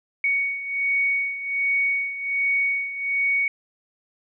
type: beating tone pair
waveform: sine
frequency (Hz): 2233 / 2234.3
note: C#7 / C#7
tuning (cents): +12 / +13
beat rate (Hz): 1.3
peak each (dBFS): -22 / -27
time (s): 0.24-3.48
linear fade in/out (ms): 2
effects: none